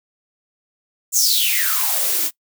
blue noise with high-pass filter sweep, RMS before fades -18 dBFS, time 1.12-2.31 s, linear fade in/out 50 ms, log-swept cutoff 7400 to 240 Hz, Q 7.7, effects noise-tail reverb RT60 0.1 s tail -22 dB re dry

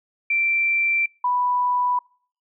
sine tone pair in turn, 2349 / 987.6 Hz, D7 / B5, 0 / 0 cents, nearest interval octave + minor third, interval 1500 cents, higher first, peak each -18 dBFS, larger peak neither, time 0.3-1.06 / 1.24-1.99 s, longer first, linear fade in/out 5 ms, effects noise-tail reverb RT60 0.5 s tail -26 dB re dry

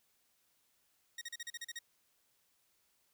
15% pulse tone bursts, 1876 Hz, A#6, 11 cents sharp, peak -35 dBFS, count 9, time 1.18-1.79 s, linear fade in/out 5 ms, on 34 ms, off 38 ms, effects white hiss -75 dBFS RMS until 3.13 s

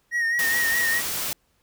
triangle tone with vibrato, 1870 Hz, A#6, 5 cents sharp, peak -19 dBFS, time 0.11-1.02 s, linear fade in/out 50 ms, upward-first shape sine, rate 4.8 Hz, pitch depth 43 cents each way
white noise, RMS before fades -28 dBFS, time 0.39-1.33 s, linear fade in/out 0 ms
effects pink hiss -67 dBFS RMS until 1.62 s

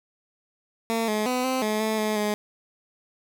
15% pulse tone with pitch steps, 227.3 / 213.2 / 251.9 / 259.4 / 214.1 / 218.5 / 214.5 / 209.6 Hz, A#3 / G#3 / B3 / C4 / A3 / A3 / A3 / G#3, -43 / +46 / +34 / -15 / -47 / -12 / -44 / +16 cents, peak -17 dBFS, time 0.9-2.34 s, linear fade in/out 0 ms, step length 180 ms, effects none

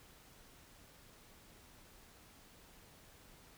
silence, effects pink hiss -61 dBFS RMS until 3.57 s

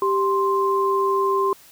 sine tone pair together, 392 / 1047.8 Hz, G4 / C6, 0 / +2 cents, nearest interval octave + perfect fourth, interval 1702 cents, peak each -20 dBFS, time 0.02-1.53 s, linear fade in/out 2 ms, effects white hiss -49 dBFS RMS until 1.71 s

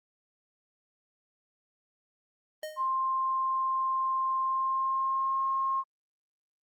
square tone with exponential decay, 618 Hz, D#5, 12 cents flat, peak -33 dBFS, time 2.63-2.96 s, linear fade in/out 2 ms, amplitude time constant 71 ms
sine tone with pitch glide, 1054 to 1071.8 Hz, C6 to C6, +12 to +41 cents, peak -26 dBFS, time 2.76-5.84 s, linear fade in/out 50 ms, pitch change +29 cents, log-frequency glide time 4.42-5.4 s
effects Opus 32 kbps

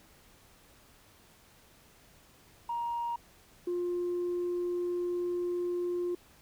sine tone pair in turn, 942 / 352.9 Hz, A#5 / F4, +18 / +18 cents, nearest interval octave + perfect fourth, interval 1700 cents, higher first, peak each -30 / -28 dBFS, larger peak second, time 2.69-3.16 / 3.67-6.15 s, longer second, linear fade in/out 5 ms, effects tanh soft clip ceiling -27 dBFS + pink hiss -60 dBFS RMS until 6.41 s

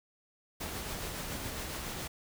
pink noise with tremolo, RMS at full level -38 dBFS, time 0.6-2.08 s, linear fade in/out 10 ms, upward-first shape sine, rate 7.2 Hz, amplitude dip 25%, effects none

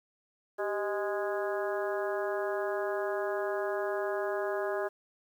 harmonic tone with a mistuned harmonic, 206.9 Hz, G#3, 6 cents flat, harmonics 2 / 3 / 4 / 5 / 6 / 7 / 8, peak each -33 / -34 / -41 / -42 / -43 / -44 / -41 dBFS, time 0.58-4.89 s, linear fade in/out 20 ms, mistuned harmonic 2, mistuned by -86 cents, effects 10-bit

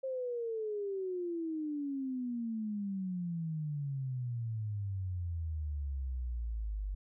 sine exponential sweep, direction down, 535 to 48.1 Hz, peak -34 dBFS, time 0.03-6.95 s, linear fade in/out 10 ms, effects none

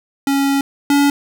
square tone pair in turn, 276.9 / 284.2 Hz, C#4 / C#4, -2 / +43 cents, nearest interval unison, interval 45 cents, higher second, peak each -14 / -11 dBFS, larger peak second, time 0.27-0.61 / 0.9-1.1 s, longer first, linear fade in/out 2 ms, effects none

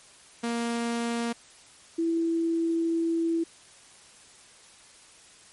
sawtooth / sine tone pair in turn, 234.3 / 331.4 Hz, A#3 / E4, +9 / +9 cents, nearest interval tritone, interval 600 cents, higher second, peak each -23 dBFS, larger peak neither, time 0.43-1.33 / 1.98-3.44 s, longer second, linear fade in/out 10 ms, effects white hiss -53 dBFS RMS until 5.52 s + MP3 48 kbps

